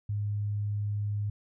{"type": "tone", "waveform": "sine", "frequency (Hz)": 103.4, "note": "G#2", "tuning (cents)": -7, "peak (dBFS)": -28, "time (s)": [0.09, 1.3], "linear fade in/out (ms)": 5, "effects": []}